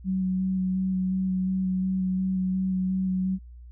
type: tone with vibrato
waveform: sine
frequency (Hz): 187.1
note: F#3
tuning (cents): +20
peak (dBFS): -23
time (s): 0.04-3.39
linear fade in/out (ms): 50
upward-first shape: square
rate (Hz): 2.8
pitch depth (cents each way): 11
effects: added 60 Hz sine -42 dBFS peak until 3.71 s